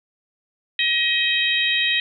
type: harmonic tone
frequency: 633 Hz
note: D#5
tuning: 30 cents sharp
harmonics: 3 / 4 / 5 / 6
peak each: -23 / -23 / -23 / -23 dBFS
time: 0.79-2 s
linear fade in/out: 2 ms
effects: none